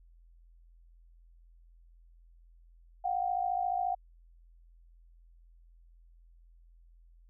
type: tone pair together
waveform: sine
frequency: 716.7 / 771 Hz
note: F5 / G5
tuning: +45 / -29 cents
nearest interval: minor second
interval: 126 cents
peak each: -31 / -32 dBFS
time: 3.04-3.95 s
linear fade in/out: 10 ms
effects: added 42 Hz sine -56 dBFS peak until 7.29 s